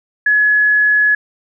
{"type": "tone", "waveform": "sine", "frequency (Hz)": 1695, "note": "G#6", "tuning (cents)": 35, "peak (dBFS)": -9, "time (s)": [0.26, 1.15], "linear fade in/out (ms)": 5, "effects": []}